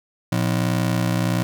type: ring-modulated tone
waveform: 35% pulse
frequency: 144.6 Hz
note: D3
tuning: 27 cents flat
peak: -14 dBFS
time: 0.32-1.43 s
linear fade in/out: 0 ms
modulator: 30.7 Hz
effects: none